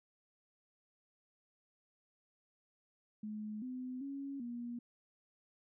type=tone with pitch steps; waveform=sine; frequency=213 / 254 / 276.8 / 239.1 Hz; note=G#3 / B3 / C#4 / A#3; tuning=+44 / +49 / -2 / +44 cents; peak=-40 dBFS; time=3.23-4.79 s; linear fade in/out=5 ms; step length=390 ms; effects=none